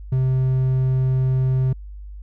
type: tone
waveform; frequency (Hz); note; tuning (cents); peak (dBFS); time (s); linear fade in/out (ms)
triangle; 130; C3; -11; -14; 0.12-1.73; 5
effects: added 50 Hz sine -33 dBFS peak until 2.22 s